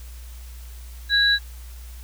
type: tone pair together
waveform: sine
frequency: 1643 / 3936 Hz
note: G#6 / B7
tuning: -19 / -7 cents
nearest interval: octave + minor third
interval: 1512 cents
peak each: -18 dBFS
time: 1.09-1.39 s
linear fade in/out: 50 ms
effects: added 60 Hz sine -36 dBFS peak until 2.03 s + white hiss -49 dBFS RMS until 2.03 s